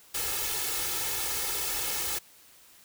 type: noise with comb filter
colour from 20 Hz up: white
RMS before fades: -31 dBFS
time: 0.14-2.19 s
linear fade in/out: 10 ms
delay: 2.3 ms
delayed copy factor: +0.75
effects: white hiss -56 dBFS RMS until 2.84 s